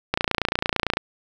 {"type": "click train", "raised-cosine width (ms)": 0.3, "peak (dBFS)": -4, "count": 25, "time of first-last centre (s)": [0.14, 0.97], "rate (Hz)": 28.9, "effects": ["7-bit"]}